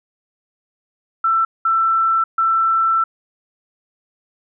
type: tone bursts at uneven times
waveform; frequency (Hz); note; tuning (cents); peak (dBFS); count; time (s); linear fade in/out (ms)
sine; 1335; E6; +22; -13; 3; 1.24-1.45 / 1.65-2.24 / 2.38-3.04; 5
effects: none